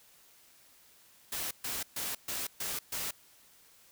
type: noise bursts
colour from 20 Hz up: white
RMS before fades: -36 dBFS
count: 6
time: 1.32-3.11 s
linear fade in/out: 5 ms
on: 190 ms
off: 130 ms
effects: white hiss -61 dBFS RMS until 3.91 s